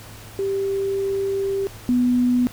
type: tone pair in turn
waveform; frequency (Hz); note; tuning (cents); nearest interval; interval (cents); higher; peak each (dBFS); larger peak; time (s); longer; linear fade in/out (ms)
sine; 392 / 246.9; G4 / B3; 0 / 0; minor sixth; 800; first; -20 / -15; second; 0.39-1.67 / 1.89-2.47; first; 0
effects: added 106 Hz sine -42 dBFS peak until 2.52 s + pink hiss -42 dBFS RMS until 2.52 s